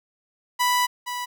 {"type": "tone pair in turn", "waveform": "sawtooth", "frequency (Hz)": [987.8, 983.6], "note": ["B5", "B5"], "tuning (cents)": [0, -7], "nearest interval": "unison", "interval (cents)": 7, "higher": "first", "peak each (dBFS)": [-15, -24], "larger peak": "first", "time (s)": [[0.59, 0.87], [1.06, 1.26]], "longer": "first", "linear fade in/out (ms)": 20, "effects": []}